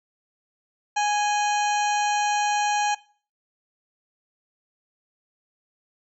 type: harmonic tone with a mistuned harmonic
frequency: 830.6 Hz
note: G#5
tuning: in tune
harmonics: 1 / 2 / 3 / 4 / 5 / 7 / 8 / 9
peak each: -21 / -30 / -32 / -36 / -37 / -37 / -36 / -42 dBFS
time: 0.96-2.95 s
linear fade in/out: 10 ms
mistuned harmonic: 4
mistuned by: -110 cents
effects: noise-tail reverb RT60 0.4 s tail -19 dB re dry